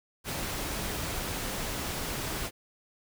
pink noise, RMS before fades -34 dBFS, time 0.24-2.51 s, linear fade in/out 50 ms, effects none

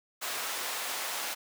pink high-pass noise, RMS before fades -35 dBFS, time 0.21-1.35 s, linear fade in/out 20 ms, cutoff 760 Hz, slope 12 dB/octave, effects none

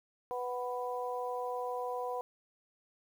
harmonic tone, 247.7 Hz, B3, 5 cents sharp, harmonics 2 / 3 / 4, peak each -37 / -39 / -40 dBFS, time 0.31-2.21 s, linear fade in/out 0 ms, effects 10-bit

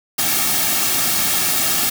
white noise with comb filter, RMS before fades -18 dBFS, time 0.18-1.9 s, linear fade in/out 10 ms, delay 2 ms, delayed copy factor -0.65, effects none

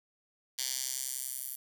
10% pulse tone with high-pass filter sweep, 130.81 Hz, C3, in tune, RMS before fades -37 dBFS, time 0.58-1.56 s, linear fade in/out 10 ms, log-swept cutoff 4600 to 12000 Hz, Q 1.3, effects none

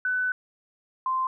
sine tone pair in turn, 1500 / 1041.2 Hz, F#6 / C6, +23 / -9 cents, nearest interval tritone, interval 632 cents, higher first, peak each -23 dBFS, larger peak neither, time 0.05-0.32 / 1.06-1.27 s, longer first, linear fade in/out 2 ms, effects none

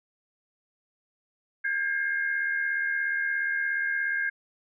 sine tone cluster, 1610 / 1687 / 2126 Hz, G6 / G#6 / C7, +46 / +27 / +27 cents, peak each -26 / -35 / -34 dBFS, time 1.64-4.3 s, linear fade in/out 10 ms, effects none

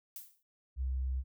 violet noise with exponential decay, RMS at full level -42 dBFS, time 0.16-0.43 s, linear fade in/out 1 ms, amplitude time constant 58 ms
sine tone, 64.9 Hz, C2, 13 cents flat, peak -31 dBFS, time 0.76-1.24 s, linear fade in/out 50 ms
effects none

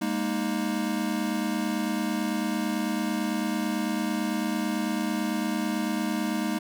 square chord, Ab suspended second, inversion none, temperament equal with one note detuned, 204.1 / 233.1 / 311.1 Hz, Ab3 / Bb3 / Eb4, -30 / 0 / 0 cents, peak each -31 dBFS, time 0.01-6.59 s, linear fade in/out 10 ms, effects none

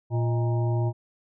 harmonic tone with a mistuned harmonic, 116.8 Hz, A#2, 4 cents sharp, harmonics 1 / 3 / 5 / 7 / 8, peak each -22 / -32 / -36 / -39 / -40 dBFS, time 0.1-0.93 s, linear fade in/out 50 ms, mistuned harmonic 5, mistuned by +110 cents, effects none

